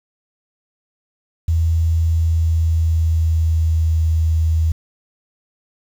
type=tone with pitch glide; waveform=sine; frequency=82 to 80.5 Hz; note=E2 to E2; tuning=-9 to -41 cents; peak=-13 dBFS; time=1.48-4.72 s; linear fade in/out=5 ms; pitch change=-32 cents; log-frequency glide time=2.12-3.99 s; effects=7-bit